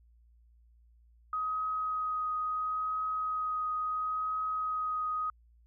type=tone with vibrato; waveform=sine; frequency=1258 Hz; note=D#6; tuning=19 cents sharp; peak=-30 dBFS; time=1.33-5.3 s; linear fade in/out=2 ms; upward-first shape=triangle; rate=0.73 Hz; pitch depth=13 cents each way; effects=added 58 Hz sine -59 dBFS peak until 5.66 s